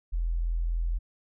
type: tone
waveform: sine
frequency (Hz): 41.99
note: E1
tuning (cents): +33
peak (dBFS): -25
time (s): 0.12-0.99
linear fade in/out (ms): 20
effects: none